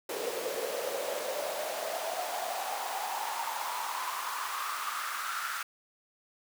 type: noise with high-pass filter sweep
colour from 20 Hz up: pink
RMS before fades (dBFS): -35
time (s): 0.09-5.63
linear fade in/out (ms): 5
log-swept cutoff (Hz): 440 to 1400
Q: 6.2
effects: none